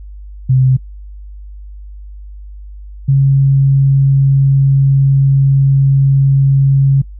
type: tone pair in turn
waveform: sine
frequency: 130 / 136.96 Hz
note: C3 / C#3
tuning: -11 / -20 cents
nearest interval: minor second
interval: 91 cents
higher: second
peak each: -6 dBFS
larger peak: neither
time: 0.49-0.77 / 3.08-7.02 s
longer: second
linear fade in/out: 10 ms
effects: noise-tail reverb RT60 0.1 s tail -25 dB re dry + added 50 Hz sine -28 dBFS peak until 7.19 s